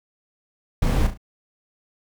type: noise with echo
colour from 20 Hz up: brown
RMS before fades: -19 dBFS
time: 0.82-1.07 s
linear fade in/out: 5 ms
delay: 35 ms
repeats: 3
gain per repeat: -8 dB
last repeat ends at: 1.175 s
effects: none